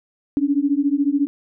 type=beating tone pair; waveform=sine; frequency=277.2 / 291.2 Hz; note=C#4 / D4; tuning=0 / -15 cents; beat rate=14 Hz; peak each=-19 dBFS; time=0.37-1.27 s; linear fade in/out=0 ms; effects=none